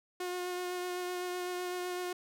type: tone with vibrato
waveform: sawtooth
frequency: 359.8 Hz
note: F#4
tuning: 48 cents flat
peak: -31 dBFS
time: 0.2-2.13 s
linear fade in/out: 5 ms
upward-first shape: sine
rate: 7.9 Hz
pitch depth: 14 cents each way
effects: none